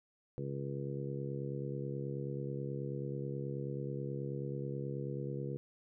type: harmonic tone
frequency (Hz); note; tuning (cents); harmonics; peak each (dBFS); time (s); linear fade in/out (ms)
69.3; C#2; 0; 2 / 3 / 4 / 5 / 6 / 7; -39 / -46 / -50 / -45 / -46 / -45; 0.38-5.57; 0
effects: none